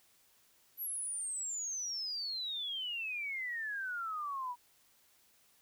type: exponential sweep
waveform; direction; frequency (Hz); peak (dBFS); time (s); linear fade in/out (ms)
sine; down; 11970 to 955; -36; 0.77-4.56; 50
effects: white hiss -68 dBFS RMS until 5.61 s